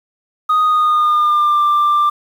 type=tone with pitch glide; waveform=sine; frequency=1244.5 to 1184.2 Hz; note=D#6 to D6; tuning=0 to +14 cents; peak=-8 dBFS; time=0.49-2.1 s; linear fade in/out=10 ms; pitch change=-86 cents; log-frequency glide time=0.63-1.62 s; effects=tanh soft clip ceiling -9 dBFS + 7-bit